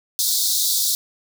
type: high-pass noise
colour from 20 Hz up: pink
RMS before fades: -20 dBFS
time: 0.19-0.95 s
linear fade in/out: 0 ms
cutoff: 3600 Hz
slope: 96 dB/octave
effects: none